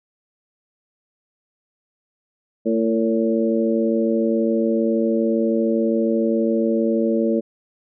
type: harmonic tone with a mistuned harmonic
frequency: 112.5 Hz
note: A2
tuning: 39 cents sharp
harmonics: 2 / 3 / 4 / 5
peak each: -20 / -22 / -23 / -24 dBFS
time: 2.65-7.41 s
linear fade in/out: 20 ms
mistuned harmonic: 4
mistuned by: +21 cents
effects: none